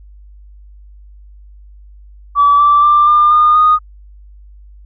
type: tone with pitch steps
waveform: sine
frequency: 1150 / 1166.7 / 1183.7 / 1200.9 / 1218.4 / 1236.1 Hz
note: D6 / D6 / D6 / D6 / D#6 / D#6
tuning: -37 / -12 / +13 / +38 / -37 / -12 cents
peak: -5 dBFS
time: 2.35-3.79 s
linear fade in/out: 50 ms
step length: 240 ms
effects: tanh soft clip ceiling -1 dBFS + added 50 Hz sine -36 dBFS peak until 4.85 s